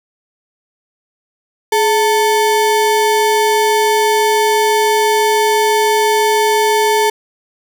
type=ring-modulated tone; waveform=square; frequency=660 Hz; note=E5; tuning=2 cents sharp; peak=-8 dBFS; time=1.72-7.1 s; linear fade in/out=5 ms; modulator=237 Hz; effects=none